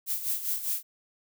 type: noise with tremolo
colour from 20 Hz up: violet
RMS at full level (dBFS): -28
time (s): 0.06-0.83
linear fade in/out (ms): 50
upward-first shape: sine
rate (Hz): 5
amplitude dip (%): 70
effects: none